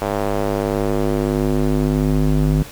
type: tone with band-pass filter sweep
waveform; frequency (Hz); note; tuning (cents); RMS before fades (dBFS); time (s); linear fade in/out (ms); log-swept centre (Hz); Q
square; 50.8; G#1; -38; -18; 0.01-2.63; 5; 680 to 180; 1.3
effects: pink hiss -37 dBFS RMS until 2.71 s